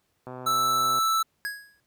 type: click train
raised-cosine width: 1 ms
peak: -25 dBFS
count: 92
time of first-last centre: 0.27-0.987 s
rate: 127 Hz
type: tone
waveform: square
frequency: 1318.5 Hz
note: E6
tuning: in tune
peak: -22 dBFS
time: 0.46-1.23 s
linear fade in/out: 10 ms
type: tone with exponential decay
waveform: square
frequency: 1661.2 Hz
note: G#6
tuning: in tune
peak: -27 dBFS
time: 1.45-1.8 s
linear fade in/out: 0 ms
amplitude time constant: 75 ms
effects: pink hiss -72 dBFS RMS until 1.86 s + high-pass 60 Hz 12 dB/octave